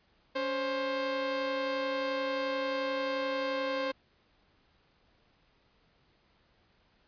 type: tone pair together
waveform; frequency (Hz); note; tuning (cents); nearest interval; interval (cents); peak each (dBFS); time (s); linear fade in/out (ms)
sawtooth; 279.7 / 528; C#4 / C5; +16 / +16; major seventh; 1100; -34 / -27; 0.35-3.92; 10
effects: pink hiss -68 dBFS RMS until 7.07 s + resampled to 11025 Hz